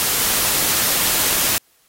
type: noise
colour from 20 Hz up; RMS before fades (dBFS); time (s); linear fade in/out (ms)
white; -18; 0-1.58; 0
effects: white hiss -58 dBFS RMS until 1.88 s + AAC 48 kbps